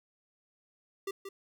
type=tone with echo; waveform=square; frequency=392 Hz; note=G4; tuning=in tune; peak=-34 dBFS; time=1.07-1.11 s; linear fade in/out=5 ms; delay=180 ms; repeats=1; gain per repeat=-7 dB; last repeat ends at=1.29 s; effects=none